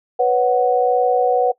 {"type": "chord", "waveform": "sine", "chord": "B suspended second", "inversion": "none", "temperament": "just", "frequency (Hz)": [493.9, 555.6, 740.8], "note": ["B4", "C#5", "F#5"], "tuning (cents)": [0, 4, 2], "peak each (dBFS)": [-16, -22, -16], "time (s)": [0.19, 1.52], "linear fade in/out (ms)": 10, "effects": ["noise-tail reverb RT60 0.1 s tail -20 dB re dry"]}